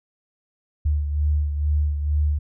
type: beating tone pair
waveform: sine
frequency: 74 / 76.2 Hz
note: D2 / D#2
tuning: +14 / -36 cents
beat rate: 2.2 Hz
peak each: -19 / -28 dBFS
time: 0.85-2.39 s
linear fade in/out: 10 ms
effects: none